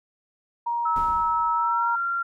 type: tone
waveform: sine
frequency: 943 Hz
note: A#5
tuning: 20 cents sharp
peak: -23 dBFS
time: 0.66-1.96 s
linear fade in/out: 10 ms
type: tone with pitch glide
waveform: sine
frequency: 1302 to 1379.4 Hz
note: E6 to F6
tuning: -22 to -22 cents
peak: -23 dBFS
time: 0.85-2.23 s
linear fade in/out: 10 ms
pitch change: +100 cents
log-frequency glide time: 1.53-1.9 s
type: noise with exponential decay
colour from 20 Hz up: brown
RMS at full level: -31 dBFS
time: 0.96-1.79 s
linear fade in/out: 1 ms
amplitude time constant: 180 ms
effects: none